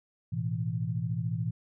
sine chord, A suspended second, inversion none, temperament just, 110 / 123.75 / 165 Hz, A2 / B2 / E3, 0 / +4 / +2 cents, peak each -33 dBFS, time 0.32-1.51 s, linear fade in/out 10 ms, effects none

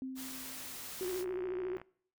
sine tone with exponential decay, 261.6 Hz, C4, in tune, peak -36 dBFS, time 0.02-1.17 s, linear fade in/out 1 ms, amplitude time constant 250 ms
white noise, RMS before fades -45 dBFS, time 0.15-1.25 s, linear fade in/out 50 ms
sine tone with vibrato, 366.6 Hz, F#4, 16 cents flat, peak -34 dBFS, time 1.01-1.77 s, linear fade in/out 0 ms, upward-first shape sine, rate 14 Hz, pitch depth 55 cents each way
click train, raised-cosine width 0.5 ms, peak -33 dBFS, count 49, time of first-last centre 1.03-1.816 s, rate 61.1 Hz
effects noise-tail reverb RT60 0.6 s tail -23 dB re dry

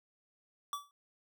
square tone with exponential decay, 1152 Hz, D6, 34 cents flat, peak -33 dBFS, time 0.73-0.91 s, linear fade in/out 1 ms, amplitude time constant 38 ms, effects none

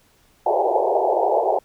white band-pass noise, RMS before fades -19 dBFS, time 0.46-1.59 s, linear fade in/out 5 ms, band 360 to 890 Hz, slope 96 dB/octave, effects pink hiss -58 dBFS RMS until 1.64 s

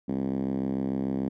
5% pulse tone with band-pass filter, 66.8 Hz, C2, 36 cents sharp, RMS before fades -29 dBFS, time 0.08-1.29 s, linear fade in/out 10 ms, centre 230 Hz, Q 3, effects none

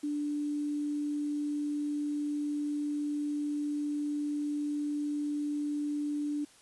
sine tone with quantisation, 293.7 Hz, D4, in tune, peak -30 dBFS, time 0.03-6.45 s, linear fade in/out 10 ms, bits 9, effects white hiss -59 dBFS RMS until 6.61 s + resampled to 24000 Hz

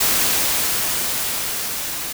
white noise with level ramp, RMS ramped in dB -17 to -27 dBFS, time 0-2.13 s, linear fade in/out 10 ms, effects none

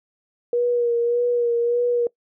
sine tone with vibrato, 477.6 Hz, A#4, 42 cents sharp, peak -17 dBFS, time 0.53-2.07 s, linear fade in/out 2 ms, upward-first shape sine, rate 1.7 Hz, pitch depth 28 cents each way, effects noise-tail reverb RT60 0.1 s tail -22 dB re dry

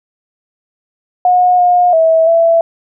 sine tone with pitch steps, 723 / 714 / 649 / 666 Hz, F#5 / F5 / E5 / E5, -40 / +38 / -27 / +18 cents, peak -6 dBFS, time 1.25-2.61 s, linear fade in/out 2 ms, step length 340 ms, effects none

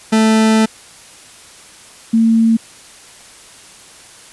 40% pulse / sine tone pair in turn, 220 / 226.2 Hz, A3 / A3, 0 / +48 cents, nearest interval unison, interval 48 cents, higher second, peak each -8 dBFS, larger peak neither, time 0.12-0.66 / 2.13-2.57 s, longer first, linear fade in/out 10 ms, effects white hiss -40 dBFS RMS until 4.32 s + resampled to 24000 Hz

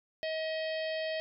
harmonic tone, 635 Hz, D#5, 35 cents sharp, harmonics 1 / 3 / 4 / 5 / 6 / 7 / 8, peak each -33 / -41 / -45 / -44 / -52 / -47 / -52 dBFS, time 0.23-1.2 s, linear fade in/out 0 ms, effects none

